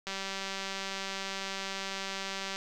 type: click train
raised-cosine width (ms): 0.2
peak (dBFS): -19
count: 484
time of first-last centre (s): 0.07-2.56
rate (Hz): 194
effects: none